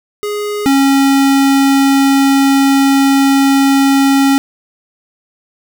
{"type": "tone pair in turn", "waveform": "square", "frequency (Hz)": [415.3, 274], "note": ["G#4", "C#4"], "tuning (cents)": [0, -20], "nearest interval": "perfect fifth", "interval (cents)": 720, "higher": "first", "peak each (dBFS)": [-17, -8], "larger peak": "second", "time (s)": [[0.23, 0.66], [0.66, 4.38]], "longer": "second", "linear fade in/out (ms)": 0, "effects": ["8-bit"]}